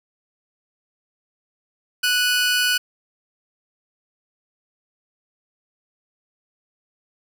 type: tone pair together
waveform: 20% pulse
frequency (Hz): 1478.8 / 2489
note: F#6 / D#7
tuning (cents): -1 / 0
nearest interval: major sixth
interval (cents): 901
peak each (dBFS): -13 / -21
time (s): 2.03-2.78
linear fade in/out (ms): 10
effects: none